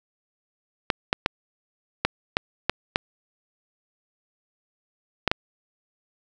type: clicks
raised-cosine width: 0.3 ms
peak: -3 dBFS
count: 9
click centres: 0.902 / 1.129 / 1.261 / 2.05 / 2.369 / 2.696 / 2.959 / 5.277 / 5.315 s
effects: none